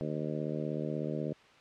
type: harmonic tone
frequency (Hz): 76.3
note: D#2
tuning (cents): -33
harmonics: 2 / 3 / 4 / 5 / 6 / 7 / 8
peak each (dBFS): -37 / -39 / -40 / -41 / -42 / -42 / -43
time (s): 0.01-1.33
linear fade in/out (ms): 0
effects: white hiss -58 dBFS RMS until 1.6 s + low-pass 3000 Hz 12 dB/octave